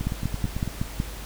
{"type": "two click trains", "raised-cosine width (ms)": 5, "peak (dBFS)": [-12, -16], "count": [6, 7], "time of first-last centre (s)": [[0.07, 1.001], [0.01, 0.677]], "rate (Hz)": [5.37, 9], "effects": ["added 50 Hz sine -36 dBFS peak until 1.25 s", "pink hiss -40 dBFS RMS until 1.25 s"]}